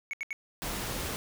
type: tone bursts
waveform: triangle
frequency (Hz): 2217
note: C#7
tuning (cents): 0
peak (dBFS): -30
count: 3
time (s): 0.11-0.329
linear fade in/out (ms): 0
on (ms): 23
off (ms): 75
type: noise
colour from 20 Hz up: pink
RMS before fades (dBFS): -35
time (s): 0.62-1.16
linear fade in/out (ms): 0
effects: none